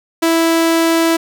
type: tone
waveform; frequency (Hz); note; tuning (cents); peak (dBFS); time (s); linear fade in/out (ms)
sawtooth; 329.6; E4; 0; -7; 0.22-1.17; 10
effects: none